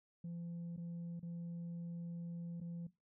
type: tone with dropouts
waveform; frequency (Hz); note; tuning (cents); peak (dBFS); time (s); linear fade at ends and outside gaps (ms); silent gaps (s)
sine; 170.7; F3; -39; -40; 0.24-2.87; 5; 0.765-0.776 / 1.196-1.228 / 2.603-2.612
effects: noise-tail reverb RT60 0.2 s tail -17 dB re dry + tanh soft clip ceiling -41 dBFS